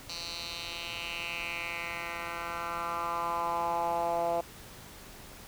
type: tone with band-pass filter sweep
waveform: 10% pulse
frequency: 170 Hz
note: F3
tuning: 46 cents flat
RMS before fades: -34 dBFS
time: 0.09-4.41 s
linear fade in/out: 5 ms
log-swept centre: 4600 to 650 Hz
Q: 3.3
effects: pink hiss -49 dBFS RMS until 5.47 s